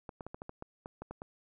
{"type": "clicks", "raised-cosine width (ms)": 1, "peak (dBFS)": -28, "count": 11, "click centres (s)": [0.092, 0.208, 0.266, 0.345, 0.419, 0.494, 0.624, 0.859, 1.02, 1.11, 1.219], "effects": []}